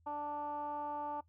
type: tone with low-pass filter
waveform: 15% pulse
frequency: 293.7 Hz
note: D4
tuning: in tune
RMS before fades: -40 dBFS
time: 0.06-1.21 s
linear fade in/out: 10 ms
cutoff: 970 Hz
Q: 7.6
effects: noise-tail reverb RT60 0.1 s tail -19 dB re dry + added 83 Hz sine -66 dBFS peak until 1.28 s